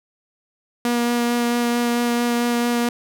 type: tone with vibrato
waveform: sawtooth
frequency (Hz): 238.9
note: A#3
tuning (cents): +43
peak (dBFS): -14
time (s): 0.85-2.89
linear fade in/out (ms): 2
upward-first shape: sine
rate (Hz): 4.5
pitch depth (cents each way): 10
effects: none